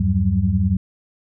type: tone cluster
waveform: sine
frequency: 79.8 / 97.8 / 181.3 / 192.1 Hz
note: D#2 / G2 / F#3 / G3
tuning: +44 / -4 / -35 / -35 cents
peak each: -21 / -19 / -26 / -20 dBFS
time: 0-0.77 s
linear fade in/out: 5 ms
effects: none